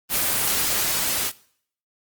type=noise with level ramp; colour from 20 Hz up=white; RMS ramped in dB=-21 to -24 dBFS; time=0.09-1.32 s; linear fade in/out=50 ms; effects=noise-tail reverb RT60 0.6 s tail -21 dB re dry + Opus 24 kbps